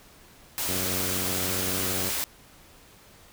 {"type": "noise", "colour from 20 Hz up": "white", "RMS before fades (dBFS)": -29, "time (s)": [0.58, 2.24], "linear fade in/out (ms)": 0}
{"type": "tone with pitch glide", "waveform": "10% pulse", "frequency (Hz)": [92.5, 93.57], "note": ["F#2", "F#2"], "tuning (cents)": [0, 20], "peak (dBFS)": -23, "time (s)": [0.69, 2.09], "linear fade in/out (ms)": 0, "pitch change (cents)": 20, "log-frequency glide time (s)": [1.48, 1.66]}
{"effects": ["pink hiss -53 dBFS RMS until 3.32 s"]}